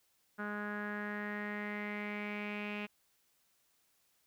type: tone with low-pass filter sweep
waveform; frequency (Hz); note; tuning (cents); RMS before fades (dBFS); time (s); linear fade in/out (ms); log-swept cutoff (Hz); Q
sawtooth; 207.7; G#3; 0; -40; 0.38-2.87; 20; 1500 to 2600; 6.4
effects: white hiss -74 dBFS RMS until 4.26 s